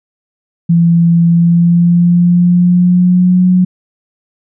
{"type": "tone with pitch glide", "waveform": "sine", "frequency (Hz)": [169.1, 182.29], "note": ["E3", "F#3"], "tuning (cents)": [44, -26], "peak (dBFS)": -5, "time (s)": [0.69, 3.65], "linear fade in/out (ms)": 10, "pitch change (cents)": 130, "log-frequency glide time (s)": [1.26, 3.48], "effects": []}